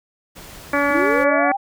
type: noise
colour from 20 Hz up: pink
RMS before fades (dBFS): -39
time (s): 0.35-1.25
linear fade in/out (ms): 20
type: harmonic tone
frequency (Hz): 285.2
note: C#4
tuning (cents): +49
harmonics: 1 / 2 / 3 / 4 / 5 / 6 / 7 / 8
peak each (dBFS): -22 / -21 / -27 / -23 / -25 / -24 / -28 / -27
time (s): 0.73-1.52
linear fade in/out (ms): 5
type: linear sweep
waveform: sine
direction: up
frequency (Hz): 269.7 to 810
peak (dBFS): -19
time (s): 0.9-1.57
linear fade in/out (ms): 10
effects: none